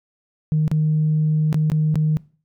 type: tone with dropouts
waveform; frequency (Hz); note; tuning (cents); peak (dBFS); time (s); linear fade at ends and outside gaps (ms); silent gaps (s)
sine; 154.5; D#3; -12; -14; 0.52-2.17; 0; 0.679-0.715 / 1.528-1.544 / 1.7-1.718 / 1.944-1.956
effects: noise-tail reverb RT60 0.4 s tail -22 dB re dry + tanh soft clip ceiling -11 dBFS